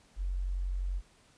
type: tone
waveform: sine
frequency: 45.74 Hz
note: F#1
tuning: 19 cents flat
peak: -30 dBFS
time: 0.16-1.02 s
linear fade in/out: 50 ms
effects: pink hiss -63 dBFS RMS until 1.37 s + resampled to 22050 Hz